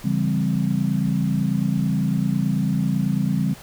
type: tone cluster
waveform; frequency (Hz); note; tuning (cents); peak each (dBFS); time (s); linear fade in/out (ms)
sine; 140.8 / 169.2 / 198.9 / 258.8; C#3 / E3 / G3 / C4; +27 / +45 / +25 / -19; -24 / -24 / -22 / -28; 0.04-3.54; 10
effects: pink hiss -43 dBFS RMS until 3.62 s